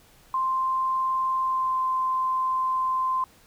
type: tone with pitch glide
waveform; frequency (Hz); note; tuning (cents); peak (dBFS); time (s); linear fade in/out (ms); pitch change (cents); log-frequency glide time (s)
sine; 1046.5 to 1038.7; C6 to C6; 0 to -13; -22; 0.34-3.24; 2; -13; 1.41-1.77
effects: pink hiss -56 dBFS RMS until 3.46 s